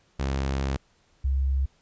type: tone pair in turn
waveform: sawtooth / sine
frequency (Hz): 67.6 / 67.22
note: C#2 / C2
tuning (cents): -43 / +47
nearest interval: unison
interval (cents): 10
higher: first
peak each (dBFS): -21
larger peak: neither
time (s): 0.19-0.77 / 1.24-1.66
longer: first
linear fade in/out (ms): 10
effects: pink hiss -64 dBFS RMS until 1.81 s + resampled to 16000 Hz